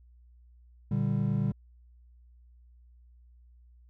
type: chord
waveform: triangle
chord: G minor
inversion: first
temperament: just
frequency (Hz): 117.6 / 147 / 196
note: Bb2 / D3 / G3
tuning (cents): +16 / +2 / 0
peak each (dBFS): -28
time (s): 0.91-1.52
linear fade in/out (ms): 5
effects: added 60 Hz sine -54 dBFS peak until 3.89 s